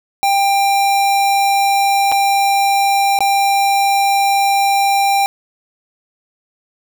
square tone with dropouts, 793 Hz, G5, 20 cents sharp, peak -12 dBFS, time 0.23-5.26 s, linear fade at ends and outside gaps 0 ms, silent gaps 2.117-2.122 / 3.189-3.206 s, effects none

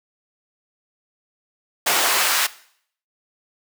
pink noise with high-pass filter sweep, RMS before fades -19 dBFS, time 1.86-2.47 s, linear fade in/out 10 ms, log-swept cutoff 580 to 1400 Hz, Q 0.9, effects noise-tail reverb RT60 0.6 s tail -18 dB re dry

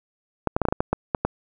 clicks, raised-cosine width 1 ms, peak -6 dBFS, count 10, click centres 0.473 / 0.565 / 0.617 / 0.653 / 0.686 / 0.725 / 0.805 / 0.93 / 1.148 / 1.25 s, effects none

